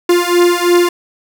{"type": "beating tone pair", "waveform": "45% pulse", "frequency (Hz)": [349.2, 352.2], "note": ["F4", "F4"], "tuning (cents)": [0, 15], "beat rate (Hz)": 3, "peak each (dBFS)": -12, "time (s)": [0.09, 0.89], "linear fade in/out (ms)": 5, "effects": []}